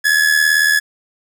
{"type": "tone with amplitude modulation", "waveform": "45% pulse", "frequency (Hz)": 1700, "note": "G#6", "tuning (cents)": 40, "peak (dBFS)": -8, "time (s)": [0.04, 0.8], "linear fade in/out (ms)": 20, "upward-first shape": "sine", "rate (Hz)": 78, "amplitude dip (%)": 65, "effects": []}